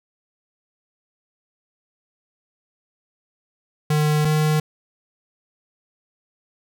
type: tone pair in turn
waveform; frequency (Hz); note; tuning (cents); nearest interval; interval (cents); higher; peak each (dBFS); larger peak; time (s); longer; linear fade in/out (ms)
square; 151.5 / 153.44; D#3 / D#3; -46 / -24; unison; 22; second; -17; neither; 3.9-4.25 / 4.25-4.6; neither; 5
effects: none